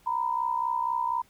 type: tone pair together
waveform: sine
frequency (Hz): 932.3 / 996.4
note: A#5 / B5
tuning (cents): 0 / +15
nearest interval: minor second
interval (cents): 115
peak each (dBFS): -28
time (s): 0.06-1.22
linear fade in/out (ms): 10
effects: pink hiss -61 dBFS RMS until 1.29 s